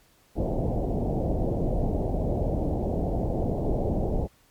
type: low-pass noise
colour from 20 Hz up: pink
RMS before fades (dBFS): -26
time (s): 0.35-4.28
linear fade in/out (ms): 50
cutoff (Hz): 740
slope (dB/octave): 48
effects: pink hiss -61 dBFS RMS until 4.5 s + MP3 96 kbps